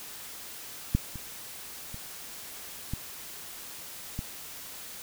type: clicks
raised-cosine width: 5 ms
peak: -10 / -27 / -28 / -19 / -20 dBFS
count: 5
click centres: 0.95 / 1.157 / 1.944 / 2.936 / 4.191 s
effects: white hiss -43 dBFS RMS until 5.02 s